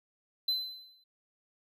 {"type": "tone with exponential decay", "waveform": "triangle", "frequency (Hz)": 4045, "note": "B7", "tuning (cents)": 41, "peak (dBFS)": -24, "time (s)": [0.48, 1.04], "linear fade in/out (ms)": 5, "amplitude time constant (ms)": 120, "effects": []}